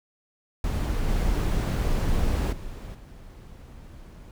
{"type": "noise with level steps", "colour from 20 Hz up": "brown", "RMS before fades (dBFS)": [-26, -24, -37, -44], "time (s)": [0.64, 4.31], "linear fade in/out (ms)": 2, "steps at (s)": [1.08, 2.52, 2.94], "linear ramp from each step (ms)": 10, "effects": []}